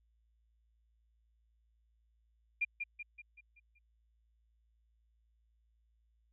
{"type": "tone with echo", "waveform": "sine", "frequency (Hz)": 2406, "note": "D7", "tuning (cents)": 41, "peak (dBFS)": -29, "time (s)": [2.61, 2.65], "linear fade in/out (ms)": 10, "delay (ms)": 190, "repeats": 6, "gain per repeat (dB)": -6, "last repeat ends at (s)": 3.79, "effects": ["added 56 Hz sine -70 dBFS peak until 6.32 s"]}